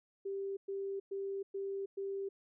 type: tone bursts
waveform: sine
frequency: 392.8 Hz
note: G4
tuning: 4 cents sharp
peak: -36 dBFS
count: 5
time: 0.25-2.29 s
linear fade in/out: 10 ms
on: 320 ms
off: 110 ms
effects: none

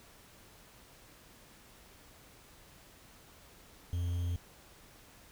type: tone with quantisation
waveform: triangle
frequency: 87.31 Hz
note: F2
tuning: in tune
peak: -29 dBFS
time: 3.93-4.36 s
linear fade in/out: 0 ms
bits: 9
effects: pink hiss -58 dBFS RMS until 5.31 s

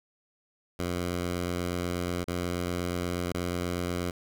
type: tone with dropouts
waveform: 10% pulse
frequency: 88.3 Hz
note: F2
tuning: 20 cents sharp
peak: -21 dBFS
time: 0.79-4.11 s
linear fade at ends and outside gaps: 5 ms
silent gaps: 2.242-2.278 / 3.322-3.345 s
effects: none

